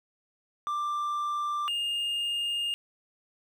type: tone pair in turn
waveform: triangle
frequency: 1182 / 2828 Hz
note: D6 / F7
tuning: +11 / +21 cents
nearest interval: octave + minor third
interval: 1510 cents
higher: second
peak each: -26 dBFS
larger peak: neither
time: 0.67-1.68 / 1.68-2.74 s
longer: second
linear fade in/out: 0 ms
effects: none